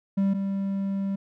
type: tone pair in turn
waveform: triangle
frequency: 196 / 196 Hz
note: G3 / G3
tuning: 0 / 0 cents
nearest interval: unison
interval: 0 cents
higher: neither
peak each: -18 / -23 dBFS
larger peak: first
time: 0.17-0.34 / 0.34-1.16 s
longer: second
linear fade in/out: 10 ms
effects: none